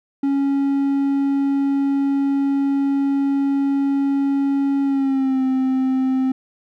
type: tone with pitch glide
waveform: triangle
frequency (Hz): 277.2 to 261.6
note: C#4 to C4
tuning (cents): 0 to 0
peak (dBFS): -14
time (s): 0.23-6.32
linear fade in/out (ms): 5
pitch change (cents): -100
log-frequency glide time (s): 4.83-5.43
effects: none